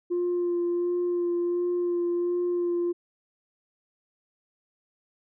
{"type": "tone with vibrato", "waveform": "sine", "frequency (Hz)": 350.3, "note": "F4", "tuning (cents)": 5, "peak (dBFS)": -22, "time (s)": [0.1, 2.93], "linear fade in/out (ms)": 20, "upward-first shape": "sine", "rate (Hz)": 1.4, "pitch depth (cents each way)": 15, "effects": ["tanh soft clip ceiling -21 dBFS"]}